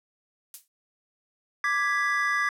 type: noise with exponential decay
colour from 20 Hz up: violet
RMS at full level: -32 dBFS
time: 0.54-0.68 s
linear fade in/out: 1 ms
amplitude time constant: 29 ms
type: chord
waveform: triangle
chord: G# diminished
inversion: second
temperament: equal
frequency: 1174.7 / 1661.2 / 1975.5 Hz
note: D6 / G#6 / B6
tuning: 0 / 0 / 0 cents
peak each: -26 / -25 / -26 dBFS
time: 1.64-2.49 s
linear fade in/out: 2 ms
effects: low-pass 12000 Hz 12 dB/octave